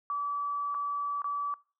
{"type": "tone with dropouts", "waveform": "sine", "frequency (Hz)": 1151, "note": "D6", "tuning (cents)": -35, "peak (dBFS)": -29, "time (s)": [0.1, 1.54], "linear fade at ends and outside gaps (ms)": 1, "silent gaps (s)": [[0.744, 0.748], [1.219, 1.243]], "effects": ["noise-tail reverb RT60 0.4 s tail -25 dB re dry"]}